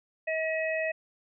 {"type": "harmonic tone", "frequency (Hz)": 638, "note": "D#5", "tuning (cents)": 43, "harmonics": [1, 3, 4], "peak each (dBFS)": [-29, -33, -35], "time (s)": [0.27, 0.92], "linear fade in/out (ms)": 10, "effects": []}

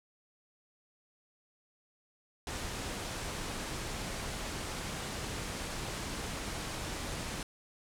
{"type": "low-pass noise", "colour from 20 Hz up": "pink", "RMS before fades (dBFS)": -39, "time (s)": [2.47, 7.43], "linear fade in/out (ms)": 2, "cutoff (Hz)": 10000, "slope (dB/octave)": 24, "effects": []}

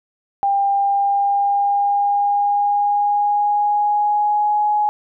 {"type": "tone with pitch glide", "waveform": "sine", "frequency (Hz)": [797, 837.6], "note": ["G5", "G#5"], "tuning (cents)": [28, 15], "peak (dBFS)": -14, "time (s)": [0.43, 4.89], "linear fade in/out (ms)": 0, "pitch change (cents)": 87, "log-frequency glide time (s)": [0.68, 4.66], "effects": []}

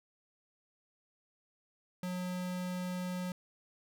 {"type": "tone", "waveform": "square", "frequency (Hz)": 181.2, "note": "F#3", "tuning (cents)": -36, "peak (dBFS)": -36, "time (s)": [2.03, 3.32], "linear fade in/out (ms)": 2, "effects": []}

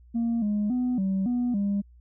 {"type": "tone with pitch steps", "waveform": "sine", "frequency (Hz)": [232.5, 207.9, 249.3, 192, 244.4, 200.9], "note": ["A#3", "G#3", "B3", "G3", "B3", "G3"], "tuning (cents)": [-4, 2, 16, -36, -18, 43], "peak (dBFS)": -21, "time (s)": [0.14, 1.82], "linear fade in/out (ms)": 20, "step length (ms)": 280, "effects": ["tanh soft clip ceiling -21 dBFS", "added 60 Hz sine -50 dBFS peak until 2 s"]}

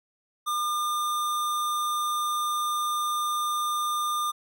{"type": "tone", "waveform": "square", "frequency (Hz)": 1204, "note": "D6", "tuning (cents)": 43, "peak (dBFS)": -26, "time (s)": [0.46, 4.32], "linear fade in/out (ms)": 20, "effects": []}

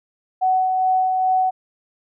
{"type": "tone with tremolo", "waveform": "sine", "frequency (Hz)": 748, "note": "F#5", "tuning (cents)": 19, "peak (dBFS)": -14, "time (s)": [0.41, 1.51], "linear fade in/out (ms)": 20, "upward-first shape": "sine", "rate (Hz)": 2.4, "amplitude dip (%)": 30, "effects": []}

